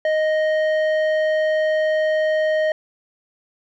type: tone with low-pass filter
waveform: square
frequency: 622.3 Hz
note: D#5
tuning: in tune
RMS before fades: -19 dBFS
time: 0.05-2.72 s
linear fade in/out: 2 ms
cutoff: 2000 Hz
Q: 0.96
effects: none